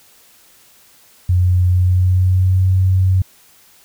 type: tone with pitch glide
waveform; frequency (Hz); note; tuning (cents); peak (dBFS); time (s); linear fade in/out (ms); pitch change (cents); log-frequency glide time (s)
sine; 90.3 to 93.59; F#2 to F#2; -42 to +20; -10; 1.29-3.22; 5; +62; 1.68-2.66
effects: white hiss -49 dBFS RMS until 3.84 s

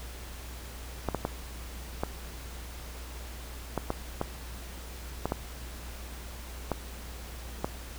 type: clicks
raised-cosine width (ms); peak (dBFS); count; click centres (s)
1; -14; 11; 1.087 / 1.147 / 1.251 / 2.035 / 3.777 / 3.904 / 4.214 / 5.256 / 5.321 / 6.717 / 7.645
effects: added 60 Hz sine -41 dBFS peak until 7.98 s + pink hiss -46 dBFS RMS until 7.98 s

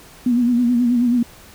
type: tone with vibrato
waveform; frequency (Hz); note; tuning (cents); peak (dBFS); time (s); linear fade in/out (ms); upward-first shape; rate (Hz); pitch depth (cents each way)
sine; 242; B3; -35; -13; 0.26-1.23; 5; sine; 9.3; 58
effects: pink hiss -44 dBFS RMS until 1.54 s

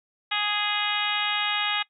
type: harmonic tone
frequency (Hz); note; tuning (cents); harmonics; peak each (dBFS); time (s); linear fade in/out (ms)
415.3; G#4; 0; 2 / 3 / 4 / 5 / 6 / 7 / 8 / 9; -32 / -32 / -32 / -32 / -32 / -32 / -32 / -32; 0.31-1.83; 10
effects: noise-tail reverb RT60 0.1 s tail -20 dB re dry

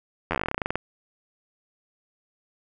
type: slowing click train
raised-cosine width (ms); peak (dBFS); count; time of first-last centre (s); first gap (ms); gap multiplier
0.5; -10; 18; 0.31-0.756; 11; 1.1
effects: none

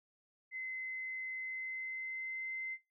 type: tone with pitch glide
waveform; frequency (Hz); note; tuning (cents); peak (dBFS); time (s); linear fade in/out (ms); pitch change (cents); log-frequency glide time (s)
sine; 2051 to 2069; C7 to C7; -35 to -20; -38; 0.51-2.78; 50; +15; 1.41-2.5
effects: noise-tail reverb RT60 0.2 s tail -17 dB re dry

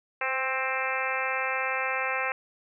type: harmonic tone with a mistuned harmonic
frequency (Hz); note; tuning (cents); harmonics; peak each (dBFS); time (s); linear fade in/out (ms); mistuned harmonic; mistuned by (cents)
263.3; C4; +11; 2 / 3 / 4 / 5 / 6 / 7 / 8 / 9 / 10; -35 / -35 / -35 / -35 / -35 / -35 / -35 / -35 / -35; 0.21-2.32; 2; 2; -21
effects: none

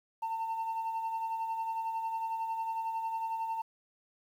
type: tone with tremolo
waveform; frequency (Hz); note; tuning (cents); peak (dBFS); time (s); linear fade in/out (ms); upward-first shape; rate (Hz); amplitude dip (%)
sine; 900; A5; +39; -28; 0.22-3.62; 10; sine; 11; 50
effects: tanh soft clip ceiling -30 dBFS + 10-bit

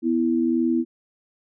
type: tone pair together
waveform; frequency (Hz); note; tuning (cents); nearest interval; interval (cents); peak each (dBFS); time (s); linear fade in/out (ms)
sine; 247.6 / 329.6; B3 / E4; +5 / 0; perfect fourth; 495; -21; 0.02-0.85; 50
effects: none

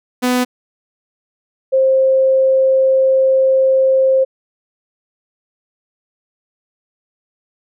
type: tone pair in turn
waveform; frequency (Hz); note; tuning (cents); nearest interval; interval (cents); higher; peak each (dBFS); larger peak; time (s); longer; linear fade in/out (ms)
sawtooth / sine; 249.6 / 528.9; B3 / C5; +19 / +19; octave + minor second; 1300; second; -9; neither; 0.22-0.45 / 1.72-4.25; second; 20
effects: none

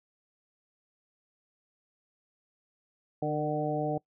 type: harmonic tone with a mistuned harmonic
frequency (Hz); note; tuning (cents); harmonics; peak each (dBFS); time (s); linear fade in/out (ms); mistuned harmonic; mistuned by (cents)
150.4; D3; +42; 1 / 2 / 3 / 4 / 5; -34 / -34 / -34 / -34 / -34; 3.22-3.98; 5; 3; +26
effects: noise-tail reverb RT60 0.1 s tail -23 dB re dry

